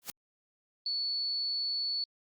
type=noise with exponential growth; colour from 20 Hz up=white; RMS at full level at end=-33 dBFS; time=0.02-0.1 s; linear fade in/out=0 ms; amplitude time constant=17 ms
type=tone; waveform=sine; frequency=4435 Hz; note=C#8; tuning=in tune; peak=-30 dBFS; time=0.86-2.04 s; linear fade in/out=2 ms
effects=Opus 48 kbps